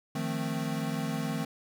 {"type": "chord", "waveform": "square", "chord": "F dominant seventh", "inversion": "third", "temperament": "equal", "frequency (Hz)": [155.56, 174.61, 220, 261.6], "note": ["Eb3", "F3", "A3", "C4"], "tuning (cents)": [0, 0, 0, 0], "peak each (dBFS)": [-35, -39, -36, -37], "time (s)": [0.15, 1.45], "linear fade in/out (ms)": 5, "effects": []}